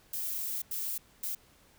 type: noise bursts at uneven times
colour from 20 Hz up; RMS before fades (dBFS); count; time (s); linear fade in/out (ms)
violet; -35; 3; 0.13-0.62 / 0.71-0.98 / 1.23-1.35; 5
effects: pink hiss -62 dBFS RMS until 1.78 s